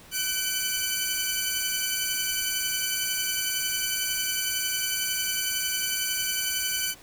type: tone cluster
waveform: 10% pulse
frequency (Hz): 1511 / 2324 / 3011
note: F#6 / D7 / F#7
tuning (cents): +36 / -19 / +30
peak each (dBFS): -22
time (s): 0.11-6.95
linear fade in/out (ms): 50
effects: pink hiss -50 dBFS RMS until 7.02 s

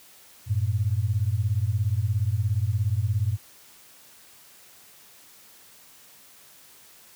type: beating tone pair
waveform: sine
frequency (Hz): 95.3 / 112.3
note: G2 / A2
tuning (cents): -48 / +36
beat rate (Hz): 17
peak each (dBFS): -24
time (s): 0.46-3.38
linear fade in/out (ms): 50
effects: white hiss -52 dBFS RMS until 7.15 s + high-pass 60 Hz 12 dB/octave

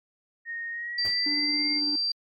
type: tone with pitch glide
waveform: sine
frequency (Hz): 1856 to 2120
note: A#6 to C7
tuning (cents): -8 to +22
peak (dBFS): -31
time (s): 0.45-1.81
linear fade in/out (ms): 50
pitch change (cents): +230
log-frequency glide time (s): 0.71-1.69
type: tone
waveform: sine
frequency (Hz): 4699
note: D8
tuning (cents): 0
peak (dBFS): -24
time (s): 0.98-2.12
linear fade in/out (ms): 5
type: noise with exponential decay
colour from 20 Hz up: pink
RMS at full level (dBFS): -37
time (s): 1.05-1.23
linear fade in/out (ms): 1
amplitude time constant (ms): 39
type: tone with tremolo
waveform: triangle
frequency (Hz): 294.2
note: D4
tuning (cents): +3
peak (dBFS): -28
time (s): 1.26-1.96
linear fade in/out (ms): 5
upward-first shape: square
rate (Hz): 18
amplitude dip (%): 25
effects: MP3 64 kbps

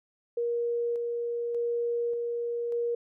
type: tone with tremolo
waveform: sine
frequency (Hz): 472.9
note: A#4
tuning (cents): +25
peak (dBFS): -26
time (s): 0.37-2.95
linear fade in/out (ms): 5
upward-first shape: square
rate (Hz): 0.85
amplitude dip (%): 25
effects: none

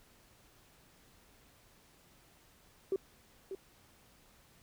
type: tone with echo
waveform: sine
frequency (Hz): 385.1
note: G4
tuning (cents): -31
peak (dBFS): -28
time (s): 2.92-2.96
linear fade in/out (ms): 2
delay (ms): 590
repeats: 1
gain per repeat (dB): -10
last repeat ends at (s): 3.55
effects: tanh soft clip ceiling -24 dBFS + pink hiss -64 dBFS RMS until 4.62 s

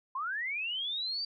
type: linear sweep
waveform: sine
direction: up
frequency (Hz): 1003 to 4699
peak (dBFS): -32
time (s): 0.15-1.25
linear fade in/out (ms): 5
effects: none

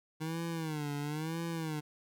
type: tone with vibrato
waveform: 25% pulse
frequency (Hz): 155.6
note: D#3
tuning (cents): 0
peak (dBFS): -31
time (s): 0.2-1.81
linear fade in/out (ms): 20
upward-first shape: sine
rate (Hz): 1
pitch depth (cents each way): 130
effects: none

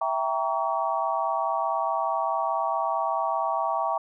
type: chord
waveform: sine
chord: E diminished seventh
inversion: none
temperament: equal with one note detuned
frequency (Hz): 659.3 / 784 / 932.3 / 1129.4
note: E5 / G5 / Bb5 / Db6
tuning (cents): 0 / 0 / 0 / +32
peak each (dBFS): -29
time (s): 0.01-3.98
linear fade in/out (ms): 5
effects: none

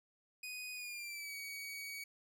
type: tone with pitch glide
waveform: sawtooth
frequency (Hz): 2489 to 2256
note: D#7 to C#7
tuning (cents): 0 to +30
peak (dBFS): -40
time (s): 0.43-2.04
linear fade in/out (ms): 5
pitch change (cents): -170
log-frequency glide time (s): 0.74-1.36
effects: none

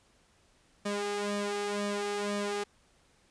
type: tone with flanger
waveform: sawtooth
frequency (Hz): 204.4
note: G#3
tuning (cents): -27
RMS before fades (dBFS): -33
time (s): 0.85-2.64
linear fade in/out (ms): 10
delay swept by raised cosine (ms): 1.7 to 2.56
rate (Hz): 2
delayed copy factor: +0.8
effects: pink hiss -66 dBFS RMS until 3.3 s + resampled to 22050 Hz

